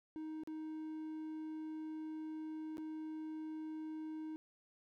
triangle tone with dropouts, 313 Hz, D#4, 10 cents sharp, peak -40 dBFS, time 0.16-4.36 s, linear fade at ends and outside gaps 0 ms, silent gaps 0.435-0.474 / 2.771-2.781 s, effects none

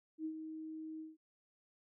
sine tone with ADSR envelope, 315.7 Hz, D#4, 25 cents sharp, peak -36 dBFS, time 0.18-1.17 s, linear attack 71 ms, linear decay 77 ms, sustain -7 dB, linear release 170 ms, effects none

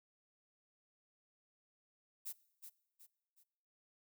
violet noise with echo, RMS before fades -44 dBFS, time 2.25-2.33 s, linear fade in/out 20 ms, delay 370 ms, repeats 3, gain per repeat -8 dB, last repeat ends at 3.44 s, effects noise-tail reverb RT60 0.9 s tail -21 dB re dry

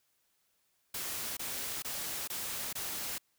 white noise bursts, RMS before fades -38 dBFS, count 5, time 0.94-3.182 s, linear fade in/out 5 ms, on 430 ms, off 23 ms, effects white hiss -75 dBFS RMS until 3.38 s

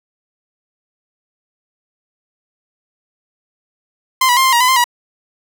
sawtooth tone with pitch steps, 1041 / 976 / 1056 / 1048 / 948 / 1007 / 1046 / 965 Hz, C6 / B5 / C6 / C6 / A#5 / B5 / C6 / B5, -9 / -21 / +16 / +2 / +29 / +33 / -1 / -40 cents, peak -6 dBFS, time 4.21-4.842 s, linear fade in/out 5 ms, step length 79 ms, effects none

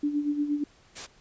sine tone with tremolo, 292.5 Hz, D4, 7 cents flat, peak -22 dBFS, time 0.03-0.64 s, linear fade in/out 5 ms, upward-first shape sine, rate 8.5 Hz, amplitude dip 65%
white noise, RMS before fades -38 dBFS, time 0.95-1.07 s, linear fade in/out 20 ms
effects pink hiss -59 dBFS RMS until 1.2 s + resampled to 16000 Hz

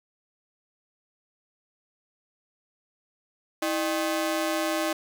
sawtooth ring-modulated tone, 466.2 Hz, A#4, in tune, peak -18 dBFS, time 3.62-4.93 s, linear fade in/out 5 ms, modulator 142 Hz, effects none

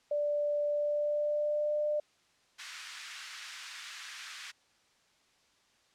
sine tone with pitch glide, 587.3 to 597.9 Hz, D5 to D5, 0 to +31 cents, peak -28 dBFS, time 0.11-2 s, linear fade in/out 5 ms, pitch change +31 cents, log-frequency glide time 0.67-1.78 s
pink high-pass noise, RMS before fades -43 dBFS, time 2.58-4.52 s, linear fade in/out 20 ms, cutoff 1400 Hz, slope 24 dB/octave
effects white hiss -68 dBFS RMS until 5.94 s + low-pass 6000 Hz 12 dB/octave

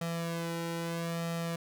sawtooth tone with flanger, 167.6 Hz, E3, 29 cents sharp, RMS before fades -35 dBFS, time 0.01-1.56 s, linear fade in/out 5 ms, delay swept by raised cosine 1.6 to 2.12 ms, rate 0.77 Hz, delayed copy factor +0.85, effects none

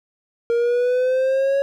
triangle exponential sweep, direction up, 466.2 to 557 Hz, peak -14 dBFS, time 0.5-1.62 s, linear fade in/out 0 ms, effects none

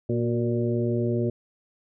harmonic tone with a mistuned harmonic, 117.7 Hz, A#2, 17 cents sharp, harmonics 1 / 2 / 3 / 4 / 5, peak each -26 / -28 / -27 / -33 / -34 dBFS, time 0.09-1.3 s, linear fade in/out 5 ms, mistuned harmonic 3, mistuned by +44 cents, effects none

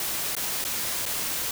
white noise with dropouts, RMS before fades -29 dBFS, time 0-1.51 s, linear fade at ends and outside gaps 2 ms, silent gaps 0.352-0.366 / 0.642-0.649 / 1.056-1.061 s, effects none

